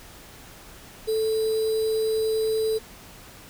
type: tone with sample-and-hold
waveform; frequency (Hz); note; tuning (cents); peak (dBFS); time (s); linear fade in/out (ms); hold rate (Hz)
sine; 440; A4; 0; -21; 1.07-2.79; 20; 4410
effects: pink hiss -46 dBFS RMS until 3.49 s